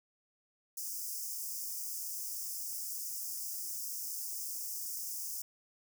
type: high-pass noise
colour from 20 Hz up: white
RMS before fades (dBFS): -40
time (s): 0.77-5.42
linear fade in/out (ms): 5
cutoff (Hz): 5000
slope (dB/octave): 96
effects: none